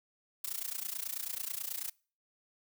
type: noise with amplitude modulation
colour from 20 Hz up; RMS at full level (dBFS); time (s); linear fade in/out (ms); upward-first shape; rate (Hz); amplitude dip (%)
blue; -35; 0.44-1.9; 5; sine; 29.2; 90
effects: noise-tail reverb RT60 0.4 s tail -25 dB re dry